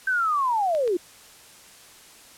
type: linear sweep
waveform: sine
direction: down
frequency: 1568 to 329.6 Hz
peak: -20 dBFS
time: 0.07-0.97 s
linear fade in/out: 5 ms
type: clicks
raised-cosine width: 0.2 ms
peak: -21 dBFS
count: 2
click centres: 0.75 / 0.877 s
effects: white hiss -49 dBFS RMS until 2.37 s + low-pass 11000 Hz 12 dB/octave